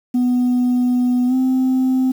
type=tone with pitch glide; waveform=sine; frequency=247.8 to 259.1 Hz; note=B3 to C4; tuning=+6 to -17 cents; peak=-11 dBFS; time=0.14-2.12 s; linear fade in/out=10 ms; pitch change=+77 cents; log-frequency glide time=1.27-1.34 s; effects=tanh soft clip ceiling -12 dBFS + 7-bit